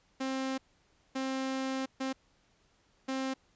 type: tone bursts at uneven times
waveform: sawtooth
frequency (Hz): 264.9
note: C4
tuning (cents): +22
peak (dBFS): -28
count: 4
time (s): 0.2-0.58 / 1.15-1.86 / 2-2.13 / 3.08-3.34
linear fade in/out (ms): 10
effects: pink hiss -69 dBFS RMS until 3.55 s + resampled to 16000 Hz